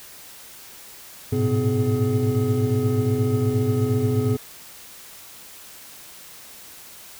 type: tone cluster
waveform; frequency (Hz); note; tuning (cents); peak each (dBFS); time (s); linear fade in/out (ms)
triangle; 103.9 / 112.3 / 126.6 / 253 / 422.4; G#2 / A2 / B2 / B3 / G#4; +1 / +36 / +43 / +42 / +29; -23; 1.32-4.37; 10
effects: white hiss -43 dBFS RMS until 7.19 s